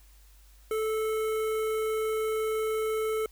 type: tone with notch filter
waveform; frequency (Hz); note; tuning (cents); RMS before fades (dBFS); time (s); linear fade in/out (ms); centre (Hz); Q
square; 437; A4; -12; -29; 0.71-3.26; 2; 4700; 0.74
effects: added 50 Hz sine -53 dBFS peak until 3.31 s + white hiss -62 dBFS RMS until 3.31 s